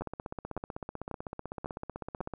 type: two click trains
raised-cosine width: 1 ms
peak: -23 / -21 dBFS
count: 38 / 5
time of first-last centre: 0.01-2.337 / 0.02-2.206 s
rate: 15.9 / 1.83 Hz
effects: none